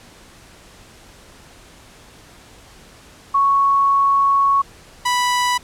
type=tone pair in turn; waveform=sine / sawtooth; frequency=1108.7 / 986.3 Hz; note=C#6 / B5; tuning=0 / -3 cents; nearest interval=major second; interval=203 cents; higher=first; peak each=-12 dBFS; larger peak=neither; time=3.34-4.62 / 5.05-5.58 s; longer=first; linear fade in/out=10 ms; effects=pink hiss -45 dBFS RMS until 5.63 s + low-pass 10000 Hz 12 dB/octave